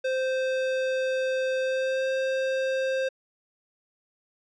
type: tone with pitch glide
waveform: square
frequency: 521 to 527.7 Hz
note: C5 to C5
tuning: -7 to +15 cents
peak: -25 dBFS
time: 0.04-3.09 s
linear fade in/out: 10 ms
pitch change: +22 cents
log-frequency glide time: 1.6-2.09 s
effects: low-pass 4000 Hz 12 dB/octave